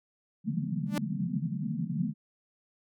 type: band-pass noise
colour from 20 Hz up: pink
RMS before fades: -32 dBFS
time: 0.44-2.14 s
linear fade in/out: 50 ms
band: 140 to 240 Hz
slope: 96 dB/octave
type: tone with exponential growth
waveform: sawtooth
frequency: 293.7 Hz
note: D4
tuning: in tune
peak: -22 dBFS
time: 0.86-0.98 s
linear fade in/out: 1 ms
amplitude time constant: 24 ms
effects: none